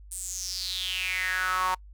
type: tone with high-pass filter sweep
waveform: sawtooth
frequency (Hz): 185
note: F#3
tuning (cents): 0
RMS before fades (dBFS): -30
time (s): 0.11-1.75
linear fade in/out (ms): 10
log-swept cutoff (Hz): 9100 to 950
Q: 6.4
effects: noise-tail reverb RT60 0.1 s tail -26 dB re dry + added 50 Hz sine -45 dBFS peak until 1.93 s